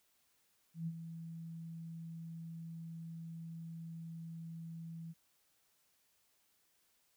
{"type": "tone with ADSR envelope", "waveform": "sine", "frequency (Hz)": 164.81, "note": "E3", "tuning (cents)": 0, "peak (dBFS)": -35, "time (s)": [0.74, 5.14], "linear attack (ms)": 130, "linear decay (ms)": 50, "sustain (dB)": -9, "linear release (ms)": 33, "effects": ["white hiss -75 dBFS RMS until 7.16 s"]}